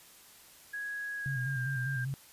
sine tone with pitch glide, 1661.2 to 1594.5 Hz, G#6 to G6, 0 to +29 cents, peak -35 dBFS, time 0.73-2.05 s, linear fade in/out 10 ms, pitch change -71 cents, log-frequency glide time 1.16-1.65 s
sine tone with vibrato, 130.81 Hz, C3, in tune, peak -32 dBFS, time 1.26-2.14 s, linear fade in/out 0 ms, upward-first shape square, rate 5 Hz, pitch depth 71 cents each way
effects white hiss -56 dBFS RMS until 2.32 s + resampled to 32000 Hz

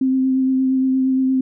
sine tone with vibrato, 262.1 Hz, C4, 3 cents sharp, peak -14 dBFS, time 0.01-1.41 s, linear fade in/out 5 ms, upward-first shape triangle, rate 8.6 Hz, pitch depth 18 cents each way, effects none

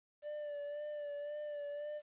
triangle tone with vibrato, 587.3 Hz, D5, in tune, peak -38 dBFS, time 0.22-2.02 s, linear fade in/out 50 ms, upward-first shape sine, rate 1.9 Hz, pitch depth 32 cents each way, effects resampled to 8000 Hz + 12-bit

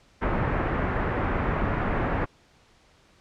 pink low-pass noise, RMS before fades -26 dBFS, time 0.21-2.26 s, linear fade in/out 20 ms, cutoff 1900 Hz, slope 24 dB/octave, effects pink hiss -59 dBFS RMS until 3.2 s + low-pass 6000 Hz 12 dB/octave

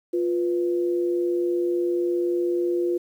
sine tone pair together, 350.5 / 493.9 Hz, F4 / B4, +6 / 0 cents, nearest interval tritone, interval 594 cents, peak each -21 / -30 dBFS, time 0.13-2.98 s, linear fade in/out 10 ms, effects 9-bit

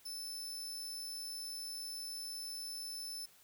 sawtooth tone, 5274 Hz, E8, in tune, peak -39 dBFS, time 0.05-3.26 s, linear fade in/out 10 ms, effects white hiss -64 dBFS RMS until 3.43 s

